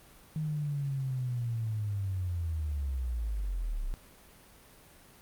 sine linear sweep, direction down, 157.3 to 30.53 Hz, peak -30 dBFS, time 0.36-3.94 s, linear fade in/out 0 ms, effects pink hiss -56 dBFS RMS until 5.21 s + Opus 32 kbps

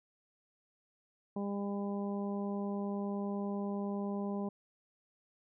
harmonic tone, 201.1 Hz, G3, 44 cents sharp, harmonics 1 / 2 / 3 / 4 / 5, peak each -35 / -41 / -45 / -47 / -49 dBFS, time 1.36-4.49 s, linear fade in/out 5 ms, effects none

